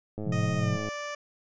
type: click train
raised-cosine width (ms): 2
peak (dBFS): -23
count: 76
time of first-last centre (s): 0.18-0.888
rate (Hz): 106
type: chord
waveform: sine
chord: F major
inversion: first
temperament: equal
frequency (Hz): 110 / 130.81 / 174.61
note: A2 / C3 / F3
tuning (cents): 0 / 0 / 0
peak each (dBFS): -30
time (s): 0.25-0.78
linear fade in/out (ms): 20
type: tone with pitch glide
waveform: 15% pulse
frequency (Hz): 621 to 586.1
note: D#5 to D5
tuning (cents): -3 to -4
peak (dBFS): -27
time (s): 0.32-1.15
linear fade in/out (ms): 5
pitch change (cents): -101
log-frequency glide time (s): 0.58-0.79
effects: resampled to 16000 Hz